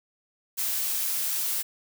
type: noise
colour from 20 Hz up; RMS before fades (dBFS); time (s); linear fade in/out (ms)
blue; -28; 0.57-1.63; 20
effects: none